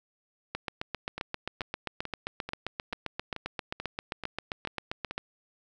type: two click trains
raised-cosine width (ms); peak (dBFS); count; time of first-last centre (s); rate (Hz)
0.3; -16 / -20; 36 / 10; 0.55-5.18 / 1.18-5.11; 7.56 / 2.29
effects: none